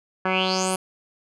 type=tone with low-pass filter sweep; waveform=10% pulse; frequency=187.2 Hz; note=F#3; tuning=20 cents sharp; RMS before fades=-23 dBFS; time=0.25-0.76 s; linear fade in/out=5 ms; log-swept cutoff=1700 to 11000 Hz; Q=6.4; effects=none